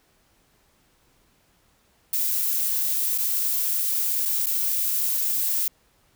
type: noise with dropouts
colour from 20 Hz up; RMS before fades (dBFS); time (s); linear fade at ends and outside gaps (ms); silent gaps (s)
violet; -24; 2.13-5.68; 2; 3.178-3.184 / 4.253-4.257 / 4.46-4.467
effects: pink hiss -63 dBFS RMS until 6.15 s